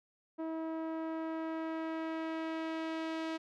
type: tone with low-pass filter sweep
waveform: sawtooth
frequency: 322.2 Hz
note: E4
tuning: 39 cents flat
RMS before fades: -38 dBFS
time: 0.38-3.38 s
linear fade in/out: 20 ms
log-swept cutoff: 880 to 4100 Hz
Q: 0.82
effects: none